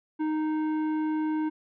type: tone with tanh clipping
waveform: triangle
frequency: 310.1 Hz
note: D#4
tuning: 6 cents flat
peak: -27 dBFS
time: 0.19-1.5 s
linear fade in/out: 20 ms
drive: 15 dB
effects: none